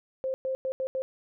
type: tone bursts at uneven times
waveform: sine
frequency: 526 Hz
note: C5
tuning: 9 cents sharp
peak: -27 dBFS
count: 5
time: 0.24-0.34 / 0.45-0.55 / 0.65-0.72 / 0.8-0.87 / 0.95-1.02 s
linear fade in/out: 0 ms
effects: none